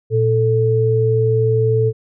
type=tone pair together; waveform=sine; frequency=116.54 / 440 Hz; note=A#2 / A4; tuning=0 / 0 cents; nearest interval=octave + major seventh; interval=2300 cents; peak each=-15 dBFS; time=0.1-1.93 s; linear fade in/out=50 ms; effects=none